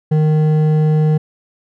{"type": "tone with hard clipping", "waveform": "sine", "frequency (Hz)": 154.3, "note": "D#3", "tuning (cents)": -14, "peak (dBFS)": -12, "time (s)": [0.11, 1.18], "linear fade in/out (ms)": 10, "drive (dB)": 8, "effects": []}